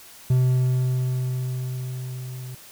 triangle tone with level ramp, 127.5 Hz, C3, 44 cents flat, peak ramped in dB -13 to -31 dBFS, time 0.3-2.55 s, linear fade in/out 5 ms, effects white hiss -46 dBFS RMS until 2.71 s

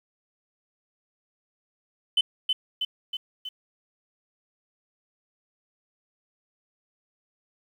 sine tone with echo, 3036 Hz, F#7, 44 cents sharp, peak -16 dBFS, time 2.17-2.21 s, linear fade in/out 5 ms, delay 320 ms, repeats 4, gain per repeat -4 dB, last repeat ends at 3.49 s, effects tanh soft clip ceiling -15 dBFS + 9-bit

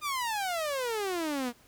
sawtooth exponential sweep, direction down, 1233 to 233.1 Hz, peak -26 dBFS, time 0.01-1.53 s, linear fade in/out 50 ms, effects pink hiss -60 dBFS RMS until 1.67 s

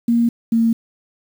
sine tone pair in turn, 234.4 / 228.5 Hz, A#3 / A#3, +10 / -34 cents, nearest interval unison, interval 44 cents, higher first, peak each -12 dBFS, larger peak neither, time 0.08-0.29 / 0.52-0.73 s, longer neither, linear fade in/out 5 ms, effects 7-bit

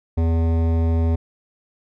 sine tone with hard clipping, 82.41 Hz, E2, in tune, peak -18 dBFS, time 0.17-1.16 s, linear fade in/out 10 ms, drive 15 dB, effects none

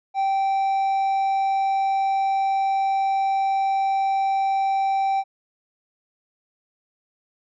triangle tone, 779 Hz, G5, 11 cents flat, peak -17 dBFS, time 0.14-5.24 s, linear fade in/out 50 ms, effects resampled to 16000 Hz

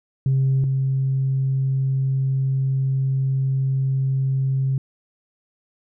sine tone pair in turn, 133.9 / 133.9 Hz, C3 / C3, +40 / +40 cents, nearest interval unison, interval 0 cents, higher neither, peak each -14 / -17 dBFS, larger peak first, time 0.26-0.64 / 0.64-4.78 s, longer second, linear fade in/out 2 ms, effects tanh soft clip ceiling -13 dBFS

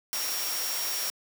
sine tone in noise, 5588 Hz, F8, in tune, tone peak -33 dBFS, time 0.13-1.1 s, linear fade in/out 0 ms, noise white, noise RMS -32 dBFS, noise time 0.13-1.1 s, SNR -4 dB, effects high-pass 400 Hz 12 dB/octave

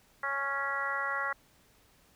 harmonic tone, 277.2 Hz, C#4, in tune, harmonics 2 / 3 / 4 / 5 / 6 / 7, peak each -42 / -41 / -36 / -35 / -38 / -36 dBFS, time 0.23-1.33 s, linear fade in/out 5 ms, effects pink hiss -64 dBFS RMS until 2.15 s

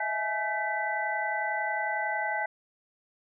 sine tone cluster, 636 / 667 / 845 / 1536 / 1987 Hz, D#5 / E5 / G#5 / G6 / B6, +38 / +20 / +30 / -36 / +10 cents, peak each -39 / -38 / -31 / -34 / -33 dBFS, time 0-2.46 s, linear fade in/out 5 ms, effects none

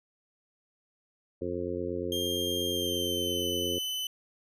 harmonic tone, 88.6 Hz, F2, 25 cents sharp, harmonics 1 / 2 / 3 / 4 / 5 / 6, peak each -41 / -43 / -38 / -35 / -36 / -38 dBFS, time 1.41-3.79 s, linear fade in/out 10 ms
40% pulse tone with pitch glide, 3201 to 3021 Hz, G7 to F#7, +36 to +35 cents, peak -30 dBFS, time 2.12-4.07 s, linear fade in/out 2 ms, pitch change -101 cents, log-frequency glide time 2.7-3.48 s
effects none

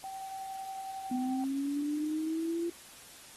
sine tone with tremolo, 771 Hz, G5, 29 cents flat, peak -37 dBFS, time 0.04-1.44 s, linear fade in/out 0 ms, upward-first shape triangle, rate 11 Hz, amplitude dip 30%
sine linear sweep, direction up, 248 to 343.5 Hz, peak -30 dBFS, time 1.11-2.7 s, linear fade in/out 5 ms
effects white hiss -52 dBFS RMS until 3.36 s + AAC 32 kbps

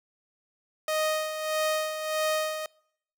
sawtooth tone with tremolo, 622.3 Hz, D#5, in tune, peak -20 dBFS, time 0.88-2.66 s, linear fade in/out 2 ms, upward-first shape sine, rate 1.6 Hz, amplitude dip 60%, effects noise-tail reverb RT60 0.7 s tail -25 dB re dry

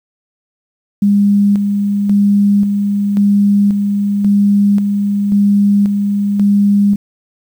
sine tone with tremolo, 202.4 Hz, G#3, 44 cents flat, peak -7 dBFS, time 1.02-6.96 s, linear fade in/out 5 ms, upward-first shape square, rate 0.93 Hz, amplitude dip 40%, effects 7-bit

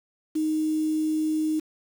sine tone with quantisation, 311.1 Hz, D#4, in tune, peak -22 dBFS, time 0.35-1.6 s, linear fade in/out 10 ms, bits 7, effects none

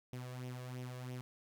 sawtooth tone with flanger, 125.9 Hz, B2, 34 cents sharp, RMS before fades -45 dBFS, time 0.13-1.21 s, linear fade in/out 0 ms, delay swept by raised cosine 0.33 to 1.83 ms, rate 3 Hz, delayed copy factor +0.6, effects none

